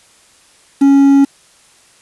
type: tone with quantisation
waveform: triangle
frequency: 277.2 Hz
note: C#4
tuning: in tune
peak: -3 dBFS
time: 0.81-1.25 s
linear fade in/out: 10 ms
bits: 5
effects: white hiss -48 dBFS RMS until 2.01 s + resampled to 24000 Hz